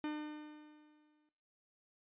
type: tone with exponential decay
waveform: 45% pulse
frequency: 301.9 Hz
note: D4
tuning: 48 cents sharp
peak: -36 dBFS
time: 0.04-1.29 s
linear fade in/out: 1 ms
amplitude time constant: 270 ms
effects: noise-tail reverb RT60 0.8 s tail -23 dB re dry + resampled to 8000 Hz